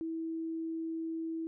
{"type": "tone", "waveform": "sine", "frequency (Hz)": 325.7, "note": "E4", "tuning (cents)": -21, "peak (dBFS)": -34, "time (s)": [0.01, 1.47], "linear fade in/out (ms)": 0, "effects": []}